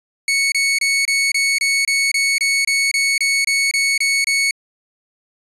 sawtooth tone bursts, 2216 Hz, C#7, 1 cent flat, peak -11 dBFS, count 16, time 0.28-4.51 s, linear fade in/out 2 ms, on 240 ms, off 26 ms, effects resampled to 24000 Hz

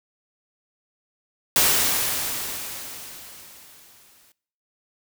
white noise with exponential decay, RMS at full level -17 dBFS, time 1.56-4.32 s, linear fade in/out 1 ms, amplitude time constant 600 ms, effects noise-tail reverb RT60 0.6 s tail -22 dB re dry

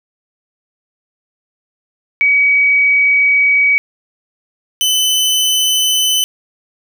sine / sawtooth tone pair in turn, 2267 / 3026 Hz, C#7 / F#7, +38 / +38 cents, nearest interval perfect fourth, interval 500 cents, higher second, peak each -8 dBFS, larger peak neither, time 2.21-3.78 / 4.81-6.24 s, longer first, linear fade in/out 0 ms, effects none

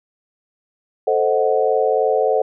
sine chord, A diminished seventh, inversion none, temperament equal, 440 / 523.3 / 622.3 / 740 Hz, A4 / C5 / Eb5 / Gb5, 0 / 0 / 0 / 0 cents, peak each -18 / -19 / -22 / -21 dBFS, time 1.07-2.42 s, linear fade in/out 5 ms, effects none

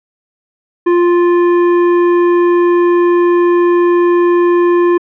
sine tone with hard clipping, 349.2 Hz, F4, in tune, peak -9 dBFS, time 0.86-4.98 s, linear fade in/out 10 ms, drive 12 dB, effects low-pass 2000 Hz 12 dB/octave

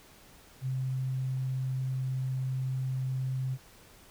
sine tone, 130.6 Hz, C3, 3 cents flat, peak -29 dBFS, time 0.61-3.58 s, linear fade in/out 50 ms, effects pink hiss -56 dBFS RMS until 4.1 s

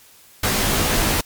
pink noise with comb filter, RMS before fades -19 dBFS, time 0.43-1.21 s, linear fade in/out 5 ms, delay 17 ms, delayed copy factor -0.8, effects white hiss -49 dBFS RMS until 1.25 s + MP3 96 kbps

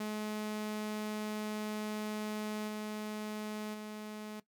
sawtooth tone with level steps, 213 Hz, G#3, 44 cents sharp, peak -32 / -34 / -38 dBFS, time 0-4.4 s, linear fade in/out 5 ms, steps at 2.67 / 3.73 s, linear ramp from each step 20 ms, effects noise-tail reverb RT60 0.1 s tail -17 dB re dry

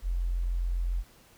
sine tone, 43.65 Hz, F1, in tune, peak -26 dBFS, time 0.02-1.04 s, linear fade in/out 50 ms, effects pink hiss -58 dBFS RMS until 1.37 s

